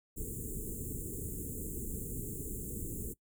pink band-stop noise, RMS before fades -40 dBFS, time 0.16-3.14 s, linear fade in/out 20 ms, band 470 to 7000 Hz, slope 96 dB/octave, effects noise-tail reverb RT60 0.1 s tail -21 dB re dry

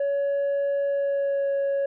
sine tone with pitch glide, 562 to 555.5 Hz, C#5 to C#5, +24 to +4 cents, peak -19 dBFS, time 0-1.86 s, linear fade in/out 5 ms, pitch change -20 cents, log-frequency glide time 0.84-1.51 s, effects tanh soft clip ceiling -21 dBFS

